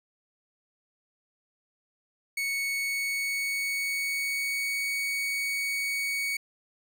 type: tone with pitch glide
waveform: 40% pulse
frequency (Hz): 2218 to 2237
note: C#7 to C#7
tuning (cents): 0 to +15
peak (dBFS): -27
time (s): 2.37-6.37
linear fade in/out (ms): 5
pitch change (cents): +15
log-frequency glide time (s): 2.74-4.89
effects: none